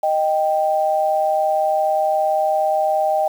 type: tone pair together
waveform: sine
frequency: 621.3 / 784 Hz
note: D#5 / G5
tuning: -3 / 0 cents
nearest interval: major third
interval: 403 cents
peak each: -18 dBFS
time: 0.03-3.28 s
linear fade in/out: 5 ms
effects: 7-bit